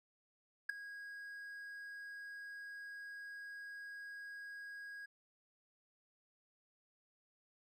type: tone with ADSR envelope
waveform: triangle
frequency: 1644 Hz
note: G#6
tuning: 18 cents flat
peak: -28 dBFS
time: 0.69-5.06 s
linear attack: 7 ms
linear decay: 5 ms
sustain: -17 dB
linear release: 9 ms
effects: none